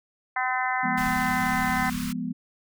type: harmonic tone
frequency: 255.2 Hz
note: C4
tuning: 43 cents flat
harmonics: 3 / 4 / 5 / 6 / 7 / 8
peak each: -28 / -30 / -34 / -32 / -32 / -31 dBFS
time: 0.36-1.9 s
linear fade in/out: 5 ms
type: chord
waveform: sine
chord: F diminished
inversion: none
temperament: equal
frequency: 174.61 / 207.7 / 246.9 Hz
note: F3 / Ab3 / Cb4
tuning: 0 / 0 / 0 cents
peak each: -33 / -33 / -30 dBFS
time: 0.83-2.33 s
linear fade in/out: 10 ms
type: band-stop noise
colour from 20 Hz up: pink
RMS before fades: -36 dBFS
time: 0.97-2.13 s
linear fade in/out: 10 ms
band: 170 to 1000 Hz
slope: 96 dB/octave
effects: none